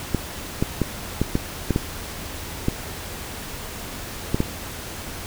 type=clicks; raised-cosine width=3 ms; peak=-6 dBFS; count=10; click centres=0.147 / 0.625 / 0.817 / 1.216 / 1.354 / 1.707 / 1.761 / 2.684 / 4.345 / 4.404 s; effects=added 84 Hz sine -41 dBFS peak until 5.26 s + pink hiss -34 dBFS RMS until 5.26 s